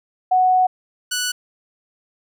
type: tone pair in turn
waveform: sine / 10% pulse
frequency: 740 / 1480 Hz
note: F#5 / F#6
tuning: 0 / 0 cents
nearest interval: octave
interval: 1200 cents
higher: second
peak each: -12 dBFS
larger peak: neither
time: 0.31-0.67 / 1.11-1.32 s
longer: first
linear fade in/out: 10 ms
effects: none